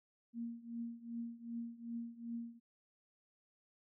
sine tone with tremolo, 233.5 Hz, A#3, 3 cents sharp, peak -38 dBFS, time 0.33-2.6 s, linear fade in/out 50 ms, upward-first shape triangle, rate 2.6 Hz, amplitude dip 90%, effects none

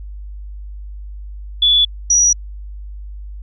sine tone pair in turn, 3439 / 5812 Hz, A7 / F#8, -40 / -32 cents, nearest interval major sixth, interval 908 cents, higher second, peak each -9 / -9 dBFS, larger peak neither, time 1.62-1.85 / 2.1-2.33 s, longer neither, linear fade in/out 5 ms, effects added 50 Hz sine -28 dBFS peak until 3.42 s

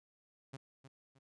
sawtooth tone with echo, 134.9 Hz, C#3, 47 cents flat, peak -40 dBFS, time 0.53-0.57 s, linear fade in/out 10 ms, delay 310 ms, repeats 2, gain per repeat -10 dB, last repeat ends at 1.19 s, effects resampled to 22050 Hz

